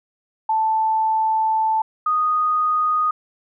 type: tone pair in turn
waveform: sine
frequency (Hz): 880 / 1240.2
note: A5 / D#6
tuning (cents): 0 / -6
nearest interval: tritone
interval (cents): 594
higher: second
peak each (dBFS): -16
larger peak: neither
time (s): 0.49-1.82 / 2.06-3.11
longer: first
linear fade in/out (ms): 5
effects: none